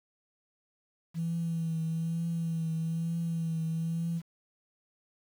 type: tone with vibrato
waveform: sine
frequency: 164.81 Hz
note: E3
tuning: in tune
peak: -28 dBFS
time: 1.14-4.22 s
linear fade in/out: 50 ms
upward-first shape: triangle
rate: 1.1 Hz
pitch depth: 38 cents each way
effects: tanh soft clip ceiling -25 dBFS + 9-bit